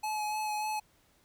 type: tone with vibrato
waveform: square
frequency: 852 Hz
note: G#5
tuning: 44 cents sharp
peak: -32 dBFS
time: 0.03-0.8 s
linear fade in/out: 10 ms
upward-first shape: sine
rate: 3.4 Hz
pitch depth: 17 cents each way
effects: pink hiss -67 dBFS RMS until 1.24 s